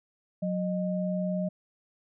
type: tone pair together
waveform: sine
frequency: 183.2 / 616.2 Hz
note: F#3 / D#5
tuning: -17 / -17 cents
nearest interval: octave + major sixth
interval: 2100 cents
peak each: -28 / -32 dBFS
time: 0.42-1.49 s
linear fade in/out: 10 ms
effects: none